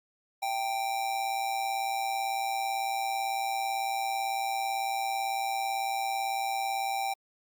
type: tone with amplitude modulation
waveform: square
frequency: 784 Hz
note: G5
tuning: in tune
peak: -27 dBFS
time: 0.42-7.14 s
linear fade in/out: 10 ms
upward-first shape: sine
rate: 118 Hz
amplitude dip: 55%
effects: Opus 48 kbps